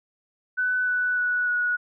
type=tone with pitch steps; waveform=sine; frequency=1499 / 1486.1 / 1473.2 / 1460.5 Hz; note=F#6 / F#6 / F#6 / F#6; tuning=+22 / +7 / -8 / -23 cents; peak=-21 dBFS; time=0.57-1.77 s; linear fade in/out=20 ms; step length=300 ms; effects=none